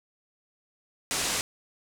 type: low-pass noise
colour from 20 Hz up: white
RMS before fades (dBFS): -29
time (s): 1.11-1.41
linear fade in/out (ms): 0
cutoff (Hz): 9200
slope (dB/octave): 24
effects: none